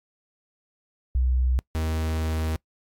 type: tone pair in turn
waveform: sine / 45% pulse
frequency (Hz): 63.1 / 79.45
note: B1 / D#2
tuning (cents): +38 / +37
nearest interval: major third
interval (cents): 399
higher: second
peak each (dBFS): -19 / -24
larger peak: first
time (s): 1.15-1.59 / 1.75-2.56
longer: second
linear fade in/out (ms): 0
effects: noise-tail reverb RT60 0.1 s tail -24 dB re dry + AAC 64 kbps